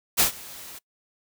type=noise with ADSR envelope; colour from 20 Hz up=white; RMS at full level=-17 dBFS; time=0.17-0.79 s; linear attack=32 ms; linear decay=110 ms; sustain=-24 dB; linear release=11 ms; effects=noise-tail reverb RT60 0.1 s tail -23 dB re dry